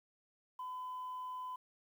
sine tone, 1010 Hz, B5, 39 cents sharp, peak -39 dBFS, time 0.59-1.56 s, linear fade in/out 5 ms, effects tanh soft clip ceiling -38 dBFS + 11-bit

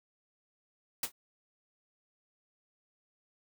white noise with exponential decay, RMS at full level -27 dBFS, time 1.03-1.12 s, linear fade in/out 5 ms, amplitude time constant 19 ms, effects none

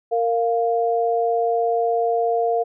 sine tone pair together, 461.9 / 698.5 Hz, A#4 / F5, -16 / 0 cents, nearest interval perfect fifth, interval 716 cents, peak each -20 dBFS, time 0.11-2.64 s, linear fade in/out 20 ms, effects none

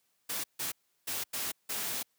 white noise bursts at uneven times, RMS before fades -35 dBFS, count 5, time 0.29-0.44 / 0.59-0.72 / 1.07-1.24 / 1.33-1.52 / 1.69-2.03 s, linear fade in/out 10 ms, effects white hiss -75 dBFS RMS until 2.18 s + high-pass 100 Hz 12 dB/octave

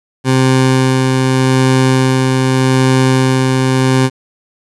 20% pulse tone with tremolo, 130.7 Hz, C3, 1 cent flat, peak -3 dBFS, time 0.24-4.1 s, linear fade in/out 50 ms, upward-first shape sine, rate 0.83 Hz, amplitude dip 25%, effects resampled to 24000 Hz + 7-bit

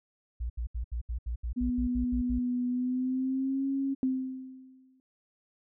sine tone bursts, 59 Hz, A#1, 22 cents sharp, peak -30 dBFS, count 12, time 0.4-2.391 s, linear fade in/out 10 ms, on 99 ms, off 73 ms
sine tone with pitch glide, 246.9 to 272.4 Hz, B3 to C#4, 0 to -30 cents, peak -27 dBFS, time 1.56-3.95 s, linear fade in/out 20 ms, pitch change +170 cents, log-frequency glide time 2.68-3.66 s
sine tone with exponential decay, 260.3 Hz, C4, 9 cents flat, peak -23 dBFS, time 4.03-5 s, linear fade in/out 1 ms, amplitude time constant 210 ms
effects none

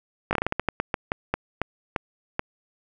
slowing click train, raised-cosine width 0.5 ms, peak -8 dBFS, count 16, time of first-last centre 0.31-2.394 s, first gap 19 ms, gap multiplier 1.25, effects none

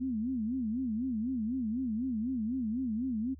sine tone with vibrato, 237.8 Hz, A#3, 35 cents sharp, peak -30 dBFS, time 0-3.35 s, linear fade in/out 20 ms, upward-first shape sine, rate 4 Hz, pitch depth 200 cents each way, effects added 76 Hz sine -48 dBFS peak until 3.39 s

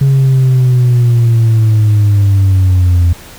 sine linear sweep, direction down, 137.7 to 85.3 Hz, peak -3 dBFS, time 0.01-3.13 s, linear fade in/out 5 ms, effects tanh soft clip ceiling -4 dBFS + pink hiss -34 dBFS RMS until 3.38 s

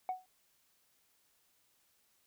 sine tone with exponential decay, 742 Hz, F#5, 5 cents sharp, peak -28 dBFS, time 0.09-0.26 s, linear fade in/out 1 ms, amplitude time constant 35 ms, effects tanh soft clip ceiling -30 dBFS + white hiss -73 dBFS RMS until 2.26 s

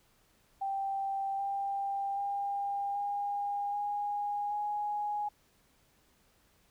sine tone with pitch steps, 784 / 793.1 / 802.3 / 811.6 / 821.1 / 830.6 Hz, G5 / G5 / G5 / G#5 / G#5 / G#5, 0 / +20 / +40 / -40 / -20 / 0 cents, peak -31 dBFS, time 0.61-5.29 s, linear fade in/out 10 ms, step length 780 ms, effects pink hiss -68 dBFS RMS until 6.7 s

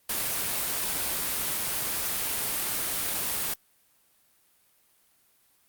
white noise, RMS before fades -29 dBFS, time 0.09-3.54 s, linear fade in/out 5 ms, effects white hiss -65 dBFS RMS until 5.68 s + Opus 32 kbps

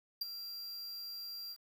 square tone with ADSR envelope, 4748 Hz, D8, 18 cents sharp, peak -32 dBFS, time 0.21-1.57 s, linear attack 7 ms, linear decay 19 ms, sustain -11 dB, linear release 53 ms, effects 10-bit

